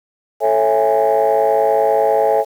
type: chord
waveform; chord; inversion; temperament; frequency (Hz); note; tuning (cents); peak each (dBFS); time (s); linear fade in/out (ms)
sine; A major seventh; none; just; 440 / 550 / 660 / 825; A4 / C#5 / E5 / G#5; 0 / -14 / +2 / -12; -16; 0.4-2.45; 50
effects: tanh soft clip ceiling -5 dBFS + 7-bit